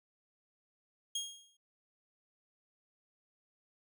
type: tone with exponential decay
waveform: 25% pulse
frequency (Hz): 3258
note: G#7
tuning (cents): -34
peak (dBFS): -29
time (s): 1.15-1.57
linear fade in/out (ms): 5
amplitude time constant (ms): 90
effects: none